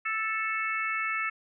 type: harmonic tone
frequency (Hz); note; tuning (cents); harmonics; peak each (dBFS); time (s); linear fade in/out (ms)
440; A4; 0; 3 / 4 / 5 / 6; -32 / -34 / -32 / -36; 0.05-1.3; 10
effects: none